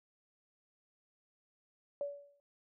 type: tone with exponential decay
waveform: sine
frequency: 571 Hz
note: D5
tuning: 49 cents flat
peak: -32 dBFS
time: 2.01-2.4 s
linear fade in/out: 1 ms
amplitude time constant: 84 ms
effects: none